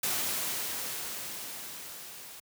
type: noise with level ramp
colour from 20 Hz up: white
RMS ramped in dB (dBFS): -30 to -47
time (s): 0.03-2.4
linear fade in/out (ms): 5
effects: high-pass 100 Hz 12 dB/octave